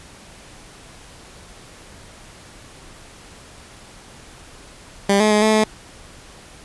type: tone with pitch steps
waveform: 15% pulse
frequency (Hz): 199.3 / 213.6 / 210.7 / 217.3 / 216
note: G3 / G#3 / G#3 / A3 / A3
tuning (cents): +29 / +49 / +25 / -21 / -32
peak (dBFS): -7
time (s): 5.09-5.64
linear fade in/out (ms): 5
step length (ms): 110
effects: pink hiss -43 dBFS RMS until 6.64 s + resampled to 24000 Hz